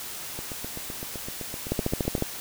two click trains, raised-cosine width 2 ms, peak -22 / -11 dBFS, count 15 / 8, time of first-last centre 0.39-2.18 / 1.72-2.224 s, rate 7.82 / 13.9 Hz, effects white hiss -37 dBFS RMS until 2.4 s

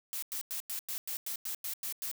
blue noise bursts, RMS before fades -37 dBFS, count 11, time 0.13-2.114 s, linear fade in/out 0 ms, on 94 ms, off 95 ms, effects none

